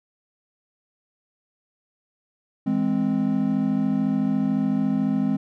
triangle chord, E augmented, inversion none, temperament equal with one note detuned, 163.68 / 207.7 / 261.6 Hz, E3 / G#3 / B#3, -12 / 0 / 0 cents, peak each -27 / -21 / -21 dBFS, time 2.66-5.37 s, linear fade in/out 10 ms, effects none

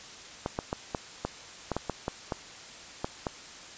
clicks, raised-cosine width 1 ms, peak -15 dBFS, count 12, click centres 0.461 / 0.589 / 0.729 / 0.948 / 1.25 / 1.717 / 1.766 / 1.897 / 2.081 / 2.322 / 3.045 / 3.268 s, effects white hiss -46 dBFS RMS until 3.77 s + resampled to 16000 Hz

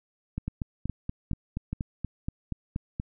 two click trains, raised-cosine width 5 ms, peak -18 / -18 dBFS, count 12 / 4, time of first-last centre 0.38-2.999 / 0.48-1.73 s, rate 4.2 / 2.4 Hz, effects none

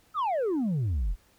sine exponential sweep, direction down, 1347 to 37.12 Hz, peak -22 dBFS, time 0.14-1.16 s, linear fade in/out 50 ms, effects tanh soft clip ceiling -24 dBFS + pink hiss -63 dBFS RMS until 1.38 s

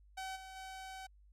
sawtooth tone with level steps, 761 Hz, F#5, 48 cents sharp, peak -37 / -45 / -42 dBFS, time 0.17-1.07 s, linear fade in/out 10 ms, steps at 0.35 / 0.55 s, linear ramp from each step 20 ms, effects added 50 Hz sine -60 dBFS peak until 1.32 s + low-pass 11000 Hz 12 dB/octave

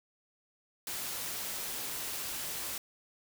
white noise, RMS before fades -38 dBFS, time 0.87-2.78 s, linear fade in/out 2 ms, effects none

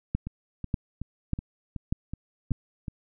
two click trains, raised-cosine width 5 ms, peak -13 / -21 dBFS, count 5 / 8, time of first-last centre 0.15-2.517 / 0.27-2.882 s, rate 1.69 / 2.68 Hz, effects none

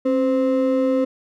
triangle ring-modulated tone, 392 Hz, G4, in tune, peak -11 dBFS, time 0.05-1.05 s, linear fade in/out 10 ms, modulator 124 Hz, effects none

